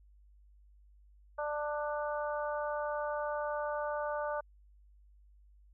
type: harmonic tone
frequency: 296.4 Hz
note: D4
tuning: 16 cents sharp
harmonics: 2 / 3 / 4 / 5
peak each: -35 / -39 / -41 / -43 dBFS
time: 1.38-4.41 s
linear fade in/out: 10 ms
effects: added 50 Hz sine -58 dBFS peak until 5.73 s